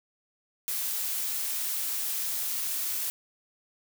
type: noise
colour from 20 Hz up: blue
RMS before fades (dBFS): -31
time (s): 0.68-3.1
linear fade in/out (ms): 0
effects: none